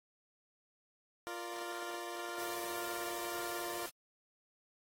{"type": "chord", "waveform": "15% pulse", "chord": "Bb major", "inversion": "second", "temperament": "equal", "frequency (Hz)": [349.2, 466.2, 587.3], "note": ["F4", "Bb4", "D5"], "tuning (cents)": [0, 0, 0], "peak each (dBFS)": [-36, -41, -42], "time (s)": [1.27, 3.86], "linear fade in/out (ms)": 0}
{"type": "noise", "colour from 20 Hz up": "white", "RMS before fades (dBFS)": -47, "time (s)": [2.38, 3.9], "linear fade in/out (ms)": 10}
{"effects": ["AAC 48 kbps"]}